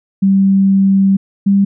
sine tone pair in turn, 194.5 / 198.01 Hz, G3 / G3, -13 / +18 cents, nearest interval unison, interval 31 cents, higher second, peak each -7 dBFS, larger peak neither, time 0.22-1.17 / 1.46-1.65 s, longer first, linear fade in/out 10 ms, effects none

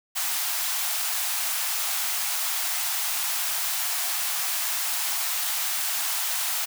white high-pass noise, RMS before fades -27 dBFS, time 0.15-6.66 s, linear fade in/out 20 ms, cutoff 650 Hz, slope 96 dB/octave, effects none

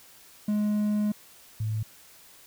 triangle / sine tone pair in turn, 209.5 / 108.95 Hz, G#3 / A2, +15 / -17 cents, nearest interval major seventh, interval 1132 cents, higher first, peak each -21 / -26 dBFS, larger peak first, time 0.48-1.12 / 1.6-1.83 s, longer first, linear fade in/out 5 ms, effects white hiss -53 dBFS RMS until 2.46 s

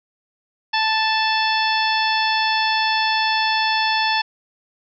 harmonic tone with a mistuned harmonic, 880 Hz, A5, in tune, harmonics 1 / 2 / 3 / 4 / 5 / 6, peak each -20 / -23 / -25 / -26 / -27 / -28 dBFS, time 0.73-4.22 s, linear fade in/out 10 ms, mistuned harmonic 4, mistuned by -31 cents, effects none

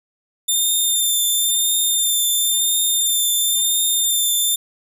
10% pulse tone with vibrato, 3597 Hz, A7, 37 cents sharp, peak -9 dBFS, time 0.48-4.56 s, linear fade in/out 10 ms, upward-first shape triangle, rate 0.97 Hz, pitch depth 24 cents each way, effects none

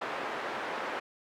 pink band-pass noise, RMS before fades -36 dBFS, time 0.01-1 s, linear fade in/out 10 ms, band 520 to 1800 Hz, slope 12 dB/octave, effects none

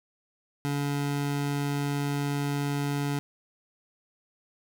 25% pulse tone, 142.8 Hz, D3, 48 cents flat, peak -23 dBFS, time 0.65-3.19 s, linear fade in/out 0 ms, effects none

